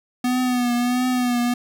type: tone with vibrato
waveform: square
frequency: 246.9 Hz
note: B3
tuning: in tune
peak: -19 dBFS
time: 0.24-1.54 s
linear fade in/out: 5 ms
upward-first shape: triangle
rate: 1.5 Hz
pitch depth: 51 cents each way
effects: 10-bit